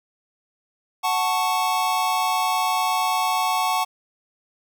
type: chord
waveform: square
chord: F# minor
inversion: none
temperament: equal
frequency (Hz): 740 / 880 / 1108.7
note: F#5 / A5 / C#6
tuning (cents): 0 / 0 / 0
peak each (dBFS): -25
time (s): 1.03-3.85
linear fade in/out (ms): 20
effects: none